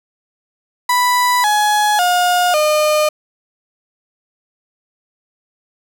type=tone with pitch steps; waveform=35% pulse; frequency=987.8 / 840.3 / 714.8 / 608.1 Hz; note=B5 / G#5 / F5 / D#5; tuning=0 / +20 / +40 / -40 cents; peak=-10 dBFS; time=0.89-3.09 s; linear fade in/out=5 ms; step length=550 ms; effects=none